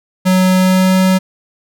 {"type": "tone with pitch glide", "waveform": "square", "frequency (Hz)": [185.5, 187.22], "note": ["F#3", "F#3"], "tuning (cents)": [5, 21], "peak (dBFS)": -9, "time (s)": [0.25, 1.19], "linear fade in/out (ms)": 20, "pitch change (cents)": 16, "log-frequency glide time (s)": [0.58, 0.96], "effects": []}